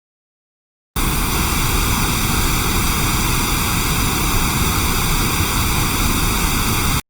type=noise with comb filter; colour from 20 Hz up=pink; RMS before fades=-17 dBFS; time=0.96-7 s; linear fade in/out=2 ms; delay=0.84 ms; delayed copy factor=+0.9; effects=Opus 32 kbps